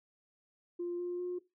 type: tone with pitch steps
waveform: sine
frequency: 349.2 / 353.5 / 357.8 Hz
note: F4 / F4 / F4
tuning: 0 / +21 / +42 cents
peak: -33 dBFS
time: 0.79-1.39 s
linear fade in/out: 10 ms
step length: 200 ms
effects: noise-tail reverb RT60 0.2 s tail -17 dB re dry + tanh soft clip ceiling -30 dBFS